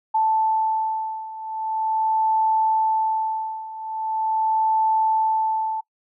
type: beating tone pair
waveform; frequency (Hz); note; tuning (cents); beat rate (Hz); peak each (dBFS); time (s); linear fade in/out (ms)
sine; 879 / 879.42; A5 / A5; -2 / -1; 0.42; -24 / -21; 0.14-5.81; 10
effects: noise-tail reverb RT60 0.1 s tail -22 dB re dry